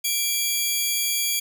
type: tone pair together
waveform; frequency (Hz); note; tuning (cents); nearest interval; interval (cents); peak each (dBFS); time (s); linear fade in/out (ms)
10% pulse; 2349 / 3319; D7 / G#7; 0 / -2; tritone; 598; -16; 0.04-1.4; 10
effects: none